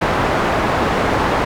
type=low-pass noise; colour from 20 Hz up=white; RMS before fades=-17 dBFS; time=0.01-1.45 s; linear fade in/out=10 ms; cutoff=1100 Hz; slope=12 dB/octave; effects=none